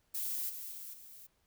violet noise with level steps, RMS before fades -37 / -44 / -46 / -53 dBFS, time 0.14-1.27 s, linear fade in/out 10 ms, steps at 0.49 / 0.71 / 0.93 s, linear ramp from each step 10 ms, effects pink hiss -75 dBFS RMS until 1.46 s

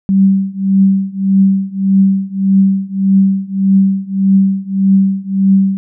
sine tone with tremolo, 193.8 Hz, G3, 20 cents flat, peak -4 dBFS, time 0.09-5.77 s, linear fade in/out 0 ms, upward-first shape triangle, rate 1.7 Hz, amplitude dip 95%, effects none

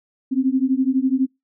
sine beating tone pair, 257 / 269 Hz, C4 / C4, -31 / +48 cents, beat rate 12 Hz, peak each -19 dBFS, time 0.31-1.27 s, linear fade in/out 20 ms, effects noise-tail reverb RT60 0.2 s tail -24 dB re dry

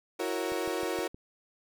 35% pulse chord, F# dominant seventh, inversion third, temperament equal, 329.6 / 370 / 466.2 / 554.4 Hz, E4 / F#4 / A#4 / C#5, 0 / 0 / 0 / 0 cents, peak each -34 / -33 / -34 / -36 dBFS, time 0.19-1.08 s, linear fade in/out 10 ms
click train, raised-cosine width 3 ms, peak -33 dBFS, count 5, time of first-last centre 0.52-1.145 s, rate 6.4 Hz
effects none

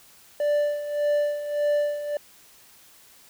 triangle tone with tremolo, 587.3 Hz, D5, in tune, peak -17 dBFS, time 0.4-2.17 s, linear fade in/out 2 ms, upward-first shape sine, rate 1.7 Hz, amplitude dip 70%, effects white hiss -53 dBFS RMS until 3.29 s

